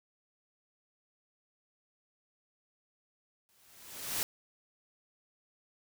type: noise with exponential growth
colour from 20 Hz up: white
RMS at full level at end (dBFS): -31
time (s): 3.49-4.23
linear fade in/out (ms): 0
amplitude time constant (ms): 160
effects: none